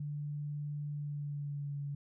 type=tone with pitch glide; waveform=sine; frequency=146.83 to 142.65 Hz; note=D3 to C#3; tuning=0 to +50 cents; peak=-36 dBFS; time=0-1.95 s; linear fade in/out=5 ms; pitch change=-50 cents; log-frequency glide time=0.92-1.78 s; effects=none